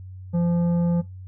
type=tone with tanh clipping; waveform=sine; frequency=172.2 Hz; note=F3; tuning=24 cents flat; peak=-20 dBFS; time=0.33-1.02 s; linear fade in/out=20 ms; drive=9 dB; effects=noise-tail reverb RT60 0.2 s tail -19 dB re dry + added 93 Hz sine -36 dBFS peak until 1.27 s